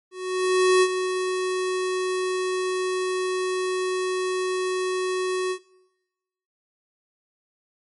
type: tone with ADSR envelope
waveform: square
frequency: 370 Hz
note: F#4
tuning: in tune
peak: -14 dBFS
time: 0.11-5.59 s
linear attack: 710 ms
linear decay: 58 ms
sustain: -9 dB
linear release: 79 ms
effects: noise-tail reverb RT60 1.0 s tail -21 dB re dry + MP3 48 kbps